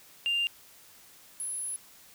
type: tone pair in turn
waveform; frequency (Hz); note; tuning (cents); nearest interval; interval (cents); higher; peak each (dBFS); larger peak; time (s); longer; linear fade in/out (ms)
sine; 2794 / 10549; F7 / E9; 0 / 0; octave + major seventh; 2300; second; -24 / -32; first; 0.26-0.47 / 1.4-1.76; second; 0
effects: tanh soft clip ceiling -22 dBFS + white hiss -55 dBFS RMS until 2.14 s